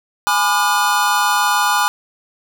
square chord, G# diminished seventh, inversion none, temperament just, 830.6 / 996.7 / 1196.1 / 1435.3 Hz, G#5 / B5 / D6 / F6, 0 / +16 / +31 / +47 cents, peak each -20 dBFS, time 0.27-1.88 s, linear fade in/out 0 ms, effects none

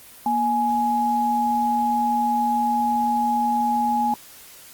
sine tone pair together, 237.4 / 837 Hz, A#3 / G#5, +32 / +13 cents, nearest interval octave + minor seventh, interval 2181 cents, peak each -25 / -19 dBFS, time 0.26-4.14 s, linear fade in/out 2 ms, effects white hiss -45 dBFS RMS until 4.73 s + Opus 32 kbps

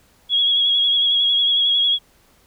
sine tone with vibrato, 3322 Hz, G#7, in tune, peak -14 dBFS, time 0.29-1.99 s, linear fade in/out 50 ms, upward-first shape sine, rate 11 Hz, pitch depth 31 cents each way, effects pink hiss -56 dBFS RMS until 2.46 s

